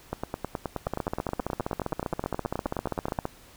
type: two click trains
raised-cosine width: 1 ms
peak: -14 / -15 dBFS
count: 37 / 30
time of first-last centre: 0.87-3.254 / 0.13-3.189 s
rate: 15.1 / 9.48 Hz
effects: pink hiss -53 dBFS RMS until 3.56 s